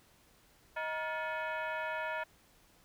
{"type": "tone with frequency modulation", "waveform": "sine", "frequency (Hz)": 160.2, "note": "E3", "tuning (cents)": -49, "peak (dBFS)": -34, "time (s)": [0.76, 2.24], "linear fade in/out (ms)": 10, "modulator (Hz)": 789, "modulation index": 2.4, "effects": ["pink hiss -65 dBFS RMS until 2.84 s"]}